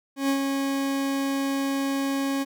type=tone with ADSR envelope; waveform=40% pulse; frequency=274.2 Hz; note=C#4; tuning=19 cents flat; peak=-19 dBFS; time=0.16-2.45 s; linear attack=130 ms; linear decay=88 ms; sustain=-4 dB; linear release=29 ms; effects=none